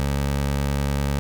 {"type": "tone", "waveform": "20% pulse", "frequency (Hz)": 70.1, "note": "C#2", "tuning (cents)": 20, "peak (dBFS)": -16, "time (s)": [0, 1.19], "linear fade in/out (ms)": 0, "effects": []}